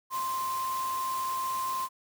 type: tone in noise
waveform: sine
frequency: 1046.5 Hz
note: C6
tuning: in tune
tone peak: -29 dBFS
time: 0.1-1.89 s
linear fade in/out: 50 ms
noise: white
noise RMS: -41 dBFS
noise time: 0.1-1.89 s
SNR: +9 dB
effects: none